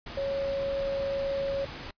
sine tone in noise, 552 Hz, C#5, 7 cents flat, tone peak -27 dBFS, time 0.17-1.65 s, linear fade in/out 5 ms, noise pink, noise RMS -40 dBFS, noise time 0.06-1.91 s, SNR +10 dB, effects noise-tail reverb RT60 0.1 s tail -24 dB re dry + resampled to 11025 Hz

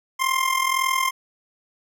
25% pulse tone with amplitude modulation, 1054 Hz, C6, 12 cents sharp, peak -13 dBFS, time 0.19-1.11 s, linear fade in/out 20 ms, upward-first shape sine, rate 41.8 Hz, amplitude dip 70%, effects none

